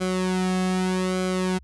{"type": "tone with flanger", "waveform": "sawtooth", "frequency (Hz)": 185, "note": "F#3", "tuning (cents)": 0, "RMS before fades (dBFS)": -24, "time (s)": [0, 1.59], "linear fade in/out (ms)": 20, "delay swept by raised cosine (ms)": [1.1, 2.08], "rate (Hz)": 0.82, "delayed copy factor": -0.7, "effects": ["added 66 Hz sine -46 dBFS peak until 1.63 s", "resampled to 24000 Hz"]}